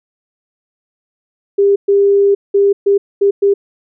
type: tone bursts at uneven times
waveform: sine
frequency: 400 Hz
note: G4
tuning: 35 cents sharp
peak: -7 dBFS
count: 6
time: 1.58-1.76 / 1.88-2.35 / 2.54-2.73 / 2.86-2.98 / 3.21-3.31 / 3.42-3.54 s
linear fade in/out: 10 ms
effects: none